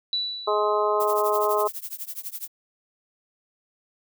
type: tone with exponential decay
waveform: sine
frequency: 3951 Hz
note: B7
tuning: in tune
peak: -21 dBFS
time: 0.13-1.05 s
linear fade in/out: 1 ms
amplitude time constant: 200 ms
type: harmonic tone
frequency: 210 Hz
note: G#3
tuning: 19 cents sharp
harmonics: 2 / 3 / 4 / 5 / 6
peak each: -24 / -26 / -30 / -25 / -29 dBFS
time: 0.47-1.68 s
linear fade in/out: 10 ms
type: noise with tremolo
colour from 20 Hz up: violet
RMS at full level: -31 dBFS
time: 1-2.48 s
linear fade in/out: 2 ms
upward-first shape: triangle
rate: 12 Hz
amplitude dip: 100%
effects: none